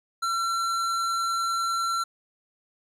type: tone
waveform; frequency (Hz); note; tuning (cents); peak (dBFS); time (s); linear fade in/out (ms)
square; 1355; E6; +47; -25; 0.22-2.04; 10
effects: low-pass 10000 Hz 12 dB/octave + 11-bit